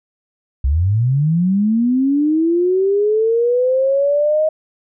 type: linear sweep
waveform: sine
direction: up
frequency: 61.74 to 630 Hz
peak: -12 dBFS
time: 0.64-4.49 s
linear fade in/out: 5 ms
effects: none